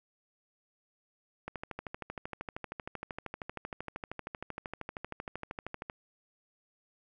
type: click train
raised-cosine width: 0.5 ms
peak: -23 dBFS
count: 58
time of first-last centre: 1.48-5.899 s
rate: 12.9 Hz
effects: none